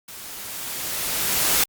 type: noise with level ramp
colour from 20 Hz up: white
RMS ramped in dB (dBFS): -39 to -18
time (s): 0.08-1.64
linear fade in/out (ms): 5
effects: Opus 48 kbps